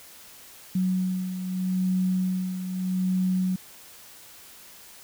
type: beating tone pair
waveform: sine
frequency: 185 / 185.8 Hz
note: F#3 / F#3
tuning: 0 / +7 cents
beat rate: 0.8 Hz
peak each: -24 / -31 dBFS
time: 0.75-3.56 s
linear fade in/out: 5 ms
effects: white hiss -48 dBFS RMS until 5.03 s